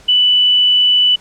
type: tone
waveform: sine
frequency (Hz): 2977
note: F#7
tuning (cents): +10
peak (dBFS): -8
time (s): 0.08-1.16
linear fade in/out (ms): 10
effects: pink hiss -44 dBFS RMS until 1.2 s + low-pass 8000 Hz 12 dB/octave